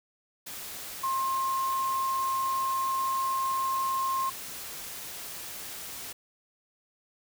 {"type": "tone in noise", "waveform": "sine", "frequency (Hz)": 1063, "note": "C6", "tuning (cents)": 27, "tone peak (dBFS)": -26, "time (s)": [1.03, 4.3], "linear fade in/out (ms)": 10, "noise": "white", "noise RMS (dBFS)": -40, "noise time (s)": [0.46, 6.13], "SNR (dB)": 11, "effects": []}